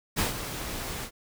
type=noise with ADSR envelope; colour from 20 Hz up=pink; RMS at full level=-25 dBFS; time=0.16-1.11 s; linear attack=30 ms; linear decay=140 ms; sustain=-10 dB; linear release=77 ms; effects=none